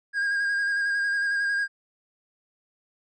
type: tone with vibrato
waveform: triangle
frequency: 1623 Hz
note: G#6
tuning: 40 cents flat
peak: -21 dBFS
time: 0.13-1.68 s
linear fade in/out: 50 ms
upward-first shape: square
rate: 11 Hz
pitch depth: 20 cents each way
effects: resampled to 22050 Hz